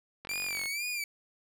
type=click train; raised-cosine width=0.3 ms; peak=-26 dBFS; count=20; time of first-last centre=0.25-0.658 s; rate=46.6 Hz
type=tone with vibrato; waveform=sawtooth; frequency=2326 Hz; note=D7; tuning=17 cents flat; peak=-29 dBFS; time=0.29-1.04 s; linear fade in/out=2 ms; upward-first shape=sine; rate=2.1 Hz; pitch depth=100 cents each way
effects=none